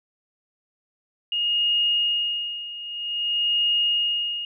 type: tone with tremolo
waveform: sine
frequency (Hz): 2856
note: F7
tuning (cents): +38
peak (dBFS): -18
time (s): 1.32-4.45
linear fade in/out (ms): 2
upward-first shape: sine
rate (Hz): 0.52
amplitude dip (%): 80
effects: none